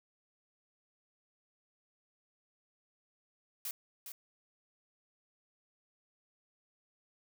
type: noise with echo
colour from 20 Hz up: blue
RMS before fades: -39 dBFS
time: 3.65-3.71 s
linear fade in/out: 2 ms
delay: 410 ms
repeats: 1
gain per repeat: -7 dB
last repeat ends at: 4.12 s
effects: none